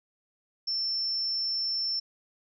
sine tone, 5370 Hz, E8, 31 cents sharp, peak -27 dBFS, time 0.67-2 s, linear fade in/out 10 ms, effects none

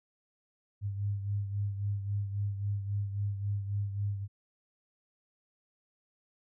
sine beating tone pair, 100.6 / 104.3 Hz, G2 / G#2, +45 / +8 cents, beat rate 3.7 Hz, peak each -31 / -39 dBFS, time 0.81-4.28 s, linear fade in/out 50 ms, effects none

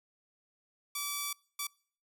5% pulse tone bursts at uneven times, 1154 Hz, D6, 31 cents flat, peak -22 dBFS, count 2, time 0.95-1.33 / 1.59-1.67 s, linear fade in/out 5 ms, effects noise-tail reverb RT60 0.5 s tail -26 dB re dry

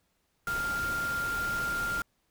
sine tone in noise, 1396.9 Hz, F6, in tune, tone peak -29 dBFS, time 0.47-2.02 s, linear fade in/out 2 ms, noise pink, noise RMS -39 dBFS, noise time 0.47-2.02 s, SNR +7 dB, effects pink hiss -74 dBFS RMS until 2.3 s

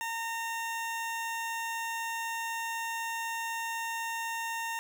20% pulse tone, 916 Hz, A#5, 31 cents flat, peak -28 dBFS, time 0.01-4.79 s, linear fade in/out 0 ms, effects none

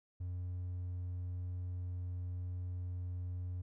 triangle tone, 89.9 Hz, F#2, 49 cents flat, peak -35 dBFS, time 0.2-3.62 s, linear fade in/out 10 ms, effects tanh soft clip ceiling -32 dBFS

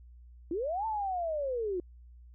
sine linear two-way sweep, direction up then down, 310 to 900 to 344.2 Hz, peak -30 dBFS, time 0.51-1.8 s, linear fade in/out 2 ms, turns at 0.86 s, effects added 60 Hz sine -50 dBFS peak until 2.34 s

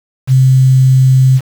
sine tone with quantisation, 130.81 Hz, C3, in tune, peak -4 dBFS, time 0.27-1.41 s, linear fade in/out 50 ms, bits 5, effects none

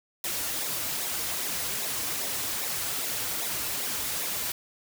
white noise with flanger, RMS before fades -31 dBFS, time 0.24-4.52 s, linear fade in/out 2 ms, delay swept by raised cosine 0.65 to 5.45 ms, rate 2.5 Hz, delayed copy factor -0.6, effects none

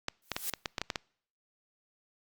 clicks, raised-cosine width 0.2 ms, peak -14 dBFS, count 9, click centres 0.084 / 0.317 / 0.365 / 0.537 / 0.658 / 0.782 / 0.816 / 0.902 / 0.958 s
blue noise with exponential growth, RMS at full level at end -31 dBFS, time 0.22-0.5 s, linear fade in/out 2 ms, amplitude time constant 60 ms
effects noise-tail reverb RT60 0.6 s tail -26 dB re dry + Opus 48 kbps

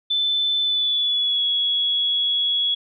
sine tone with pitch glide, 3520 to 3353 Hz, A7 to G#7, 0 to +16 cents, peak -18 dBFS, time 0.1-2.75 s, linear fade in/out 10 ms, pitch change -84 cents, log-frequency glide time 0.62-1.44 s, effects none

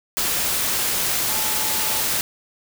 sine tone in noise, 867 Hz, A5, 26 cents flat, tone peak -33 dBFS, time 1.29-2.01 s, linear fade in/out 0 ms, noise white, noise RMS -22 dBFS, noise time 0.17-2.21 s, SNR -14 dB, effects none

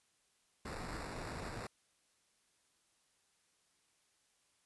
pink noise with sample-and-hold, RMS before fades -44 dBFS, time 0.65-1.67 s, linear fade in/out 5 ms, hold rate 3150 Hz, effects white hiss -75 dBFS RMS until 4.65 s + resampled to 24000 Hz

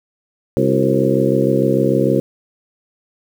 harmonic tone with a mistuned harmonic, 66.6 Hz, C2, 31 cents sharp, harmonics 2 / 3 / 4 / 5 / 6 / 7 / 8, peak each -20 / -20 / -20 / -20 / -20 / -20 / -20 dBFS, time 0.57-2.2 s, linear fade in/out 0 ms, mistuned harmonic 6, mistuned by -84 cents, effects 7-bit

